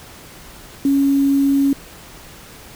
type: tone with quantisation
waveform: sine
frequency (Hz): 277.2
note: C#4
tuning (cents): 0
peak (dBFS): -12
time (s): 0.85-1.73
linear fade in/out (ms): 2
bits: 6
effects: pink hiss -40 dBFS RMS until 2.75 s